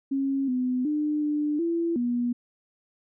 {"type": "tone with pitch steps", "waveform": "sine", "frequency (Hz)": [272.7, 252.4, 300.1, 297.5, 336.5, 241.8], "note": ["C#4", "B3", "D4", "D4", "E4", "B3"], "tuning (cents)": [-28, 38, 38, 22, 36, -36], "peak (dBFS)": -23, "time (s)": [0.11, 2.33], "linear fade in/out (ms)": 10, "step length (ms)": 370, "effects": []}